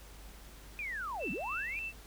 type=linear two-way sweep; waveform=sine; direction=down then up; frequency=2494 to 160 to 2494 Hz; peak=-36 dBFS; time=0.79-1.79 s; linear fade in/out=0 ms; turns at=1.31 s
type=tone with tremolo; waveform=sine; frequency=2662 Hz; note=E7; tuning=16 cents sharp; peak=-36 dBFS; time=1.19-1.93 s; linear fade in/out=50 ms; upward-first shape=sine; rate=3.4 Hz; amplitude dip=65%
effects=added 50 Hz sine -51 dBFS peak until 2.06 s + pink hiss -55 dBFS RMS until 2.06 s